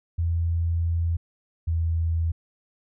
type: tone pair in turn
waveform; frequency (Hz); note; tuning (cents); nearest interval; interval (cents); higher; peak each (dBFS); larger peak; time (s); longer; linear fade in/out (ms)
sine; 84 / 82.51; E2 / E2; +33 / +2; unison; 31; first; -21; neither; 0.18-1.17 / 1.67-2.32; first; 10
effects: none